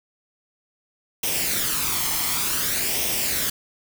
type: noise with flanger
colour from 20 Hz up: white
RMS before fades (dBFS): -24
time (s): 1.23-3.5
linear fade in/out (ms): 5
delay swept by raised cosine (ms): 0.34 to 0.96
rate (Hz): 0.55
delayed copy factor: +0.55
effects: none